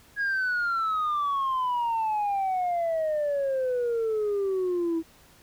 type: exponential sweep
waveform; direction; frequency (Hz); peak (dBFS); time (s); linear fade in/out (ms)
sine; down; 1661.2 to 322.5; -22; 0.16-5.03; 50
effects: tanh soft clip ceiling -22 dBFS + pink hiss -56 dBFS RMS until 5.42 s